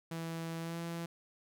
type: tone with pitch glide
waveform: sawtooth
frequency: 164.81 to 168.37 Hz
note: E3 to E3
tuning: 0 to +37 cents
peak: -34 dBFS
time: 0.11-1.06 s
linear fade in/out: 5 ms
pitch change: +37 cents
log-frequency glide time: 0.6-0.78 s
effects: none

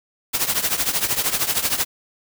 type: noise with tremolo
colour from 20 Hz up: white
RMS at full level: -18 dBFS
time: 0.33-1.85 s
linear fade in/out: 20 ms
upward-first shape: triangle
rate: 13 Hz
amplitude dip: 85%
effects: none

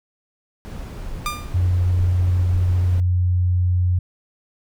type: noise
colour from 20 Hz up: brown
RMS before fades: -31 dBFS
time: 0.65-3 s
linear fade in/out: 0 ms
type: tone with exponential decay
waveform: sawtooth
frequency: 1200 Hz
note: D6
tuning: 37 cents sharp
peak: -16 dBFS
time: 1.26-1.58 s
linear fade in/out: 0 ms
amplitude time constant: 69 ms
type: tone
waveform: sine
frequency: 90 Hz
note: F#2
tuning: 47 cents flat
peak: -15 dBFS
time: 1.54-3.99 s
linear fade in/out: 5 ms
effects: none

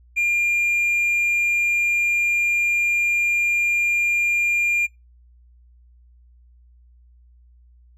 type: tone with hard clipping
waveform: sine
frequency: 2400 Hz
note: D7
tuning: 37 cents sharp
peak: -18 dBFS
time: 0.16-4.87 s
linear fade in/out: 20 ms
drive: 2 dB
effects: noise-tail reverb RT60 0.2 s tail -23 dB re dry + added 60 Hz sine -49 dBFS peak until 7.97 s

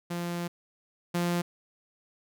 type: tone pair in turn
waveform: sawtooth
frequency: 173.1 / 173.97 Hz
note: F3 / F3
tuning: -15 / -6 cents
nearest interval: unison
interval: 9 cents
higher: second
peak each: -27 / -22 dBFS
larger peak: second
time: 0.1-0.48 / 1.14-1.42 s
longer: first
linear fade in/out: 10 ms
effects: none

